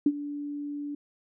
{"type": "tone with ADSR envelope", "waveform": "sine", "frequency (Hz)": 290, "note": "D4", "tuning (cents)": -22, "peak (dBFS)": -16, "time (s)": [0.06, 0.95], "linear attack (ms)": 4, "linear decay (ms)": 50, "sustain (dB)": -16, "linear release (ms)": 5, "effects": []}